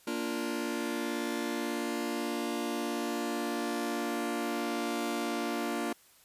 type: chord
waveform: sawtooth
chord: Bb major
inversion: none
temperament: just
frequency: 233.1 / 291.4 / 349.6 Hz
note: Bb3 / D4 / F4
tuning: 0 / -13 / +2 cents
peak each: -32 dBFS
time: 0.07-5.93 s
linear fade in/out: 5 ms
effects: white hiss -61 dBFS RMS until 6.24 s + resampled to 32000 Hz